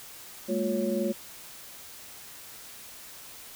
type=tone cluster; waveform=sine; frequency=205.5 / 227.8 / 355.4 / 554 Hz; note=G#3 / A#3 / F4 / C#5; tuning=-18 / -40 / +30 / -1 cents; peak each=-31 dBFS; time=0.48-1.13 s; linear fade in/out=20 ms; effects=white hiss -46 dBFS RMS until 3.55 s